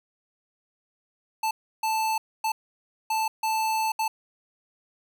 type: tone bursts at uneven times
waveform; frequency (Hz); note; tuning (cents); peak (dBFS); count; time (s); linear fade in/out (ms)
square; 880; A5; 0; -24; 6; 1.43-1.51 / 1.83-2.18 / 2.44-2.52 / 3.1-3.28 / 3.43-3.92 / 3.99-4.08; 5
effects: none